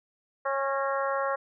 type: harmonic tone with a mistuned harmonic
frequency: 274 Hz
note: C#4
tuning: 20 cents flat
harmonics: 2 / 3 / 4 / 5 / 6 / 7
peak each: -29 / -35 / -31 / -34 / -39 / -40 dBFS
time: 0.45-1.36 s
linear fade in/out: 10 ms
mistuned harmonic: 7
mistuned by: -48 cents
effects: none